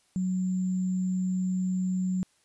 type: tone with sample-and-hold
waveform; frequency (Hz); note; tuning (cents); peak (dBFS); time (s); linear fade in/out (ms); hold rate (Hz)
sine; 184.5; F#3; -5; -25; 0.16-2.23; 0; 7350
effects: white hiss -67 dBFS RMS until 2.44 s + resampled to 24000 Hz